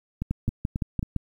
two click trains, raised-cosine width 5 ms, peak -13 / -15 dBFS, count 6 / 4, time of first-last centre 0.31-1.163 / 0.22-1.029 s, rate 5.86 / 3.71 Hz, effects 9-bit

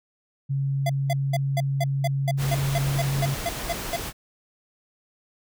sine tone, 137.5 Hz, C#3, 14 cents flat, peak -22 dBFS, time 0.49-3.35 s, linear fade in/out 20 ms
square tone bursts, 682 Hz, F5, 41 cents flat, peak -24 dBFS, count 14, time 0.86-3.964 s, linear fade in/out 5 ms, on 36 ms, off 200 ms
pink noise, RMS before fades -32 dBFS, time 2.37-4.13 s, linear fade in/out 50 ms
effects none

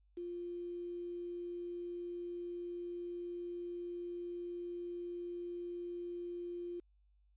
sine tone with quantisation, 349.2 Hz, F4, in tune, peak -40 dBFS, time 0.17-6.8 s, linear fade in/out 5 ms, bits 10, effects added 50 Hz sine -67 dBFS peak until 7.36 s + resampled to 8000 Hz

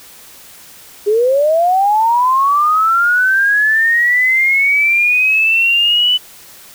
sine linear sweep, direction up, 401.1 to 3000 Hz, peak -9 dBFS, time 1.06-6.18 s, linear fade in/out 20 ms, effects white hiss -39 dBFS RMS until 6.74 s

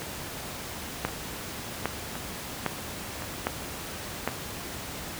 two click trains, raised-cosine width 0.5 ms, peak -21 / -10 dBFS, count 5 / 5, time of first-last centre 0.02-4.289 / 1.05-4.276 s, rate 0.937 / 1.24 Hz, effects pink hiss -37 dBFS RMS until 5.19 s + high-pass 60 Hz 12 dB/octave

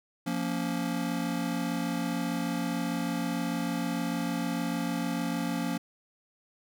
square chord, Bb minor, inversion second, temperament just, 174.81 / 233.1 / 279.7 Hz, F3 / Bb3 / Db4, +2 / 0 / +16 cents, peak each -34 dBFS, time 0.26-5.78 s, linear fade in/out 10 ms, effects none

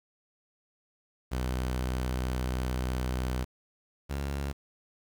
sawtooth tone pair in turn, 63.1 / 69.73 Hz, B1 / C#2, +38 / +11 cents, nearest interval major second, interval 173 cents, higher second, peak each -25 / -27 dBFS, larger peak first, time 1.31-3.45 / 4.09-4.53 s, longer first, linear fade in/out 20 ms, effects 9-bit

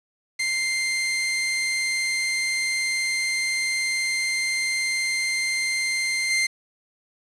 sawtooth tone with level steps, 2093 Hz, C7, in tune, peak -19 / -16 dBFS, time 0.39-6.47 s, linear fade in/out 10 ms, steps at 6.3 s, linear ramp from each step 10 ms, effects resampled to 24000 Hz + 7-bit

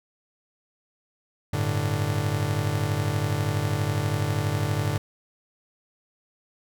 45% pulse chord, G suspended second, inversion none, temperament just, 98 / 110.25 / 147 Hz, G2 / A2 / D3, 0 / +4 / +2 cents, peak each -28 dBFS, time 1.53-4.98 s, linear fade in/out 5 ms, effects none

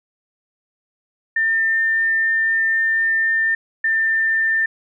sine tone pair in turn, 1801 / 1792.7 Hz, A6 / A6, +40 / +32 cents, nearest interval unison, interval 8 cents, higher first, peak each -15 dBFS, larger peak neither, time 1.36-3.55 / 3.84-4.66 s, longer first, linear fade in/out 5 ms, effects none

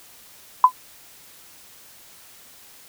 sine tone with exponential decay, 1011 Hz, B5, 40 cents sharp, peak -3 dBFS, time 0.64-0.72 s, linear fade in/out 2 ms, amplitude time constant 16 ms, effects white hiss -48 dBFS RMS until 2.88 s

